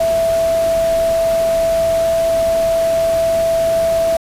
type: tone in noise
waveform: sine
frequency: 661 Hz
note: E5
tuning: 5 cents sharp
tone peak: -12 dBFS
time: 0-4.17 s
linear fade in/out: 5 ms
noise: pink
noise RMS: -28 dBFS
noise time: 0-4.17 s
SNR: +13 dB
effects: resampled to 32000 Hz